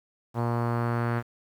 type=tone with low-pass filter sweep; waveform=sawtooth; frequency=118.3 Hz; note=A#2; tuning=26 cents sharp; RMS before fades=-27 dBFS; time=0.34-1.23 s; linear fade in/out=50 ms; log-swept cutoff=980 to 1600 Hz; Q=2.1; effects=9-bit